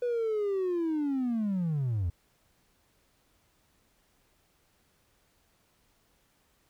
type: linear sweep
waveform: triangle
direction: down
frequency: 493.9 to 80 Hz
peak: -24 dBFS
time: 0.02-2.1 s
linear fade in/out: 5 ms
effects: tanh soft clip ceiling -22 dBFS + pink hiss -69 dBFS RMS until 6.69 s